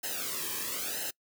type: noise with flanger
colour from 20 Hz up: white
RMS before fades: -35 dBFS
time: 0.03-1.11 s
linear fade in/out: 10 ms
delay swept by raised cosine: 0.86 to 1.44 ms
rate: 1 Hz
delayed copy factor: -1
effects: noise-tail reverb RT60 0.1 s tail -25 dB re dry